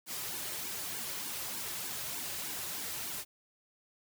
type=noise with flanger; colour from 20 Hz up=white; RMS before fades=-39 dBFS; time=0.06-3.25 s; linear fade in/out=50 ms; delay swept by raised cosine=1.5 to 4.4 ms; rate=3.3 Hz; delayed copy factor=-0.85; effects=none